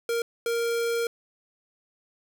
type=tone bursts at uneven times; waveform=square; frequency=466.2 Hz; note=A#4; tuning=in tune; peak=-25 dBFS; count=2; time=0.09-0.22 / 0.46-1.07 s; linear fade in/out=2 ms; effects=none